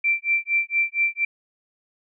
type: tone with tremolo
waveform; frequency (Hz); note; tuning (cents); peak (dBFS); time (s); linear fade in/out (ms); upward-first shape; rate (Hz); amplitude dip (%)
sine; 2349; D7; 0; -16; 0.04-1.25; 5; sine; 4.3; 100
effects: none